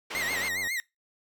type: band-pass noise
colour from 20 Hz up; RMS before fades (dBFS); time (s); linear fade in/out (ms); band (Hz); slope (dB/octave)
white; -37; 0.1-0.49; 10; 240 to 2900; 12
type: click train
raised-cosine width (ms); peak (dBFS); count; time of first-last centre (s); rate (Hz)
1; -30; 50; 0.15-0.672; 93.8
type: tone with vibrato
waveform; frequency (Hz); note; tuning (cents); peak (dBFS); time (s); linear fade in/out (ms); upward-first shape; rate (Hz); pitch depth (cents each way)
40% pulse; 1996; B6; +18; -28; 0.15-0.8; 0; sine; 7.3; 130
effects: noise-tail reverb RT60 0.2 s tail -22 dB re dry